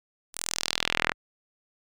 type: tone with band-pass filter sweep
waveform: sawtooth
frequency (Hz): 41.2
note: E1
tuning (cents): 0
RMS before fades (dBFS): -30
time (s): 0.33-1.14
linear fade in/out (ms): 50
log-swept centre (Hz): 10000 to 1700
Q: 1.9
effects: none